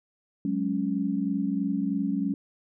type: chord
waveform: sine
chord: F# suspended second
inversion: none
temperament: just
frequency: 185 / 208.1 / 277.5 Hz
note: F#3 / G#3 / C#4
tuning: 0 / +4 / +2 cents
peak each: -30 / -29 / -28 dBFS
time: 0.45-2.34 s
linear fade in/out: 2 ms
effects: none